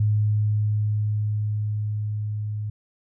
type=tone with level ramp; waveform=sine; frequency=105.7 Hz; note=G#2; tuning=31 cents sharp; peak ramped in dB=-17 to -26 dBFS; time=0-2.7 s; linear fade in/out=5 ms; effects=none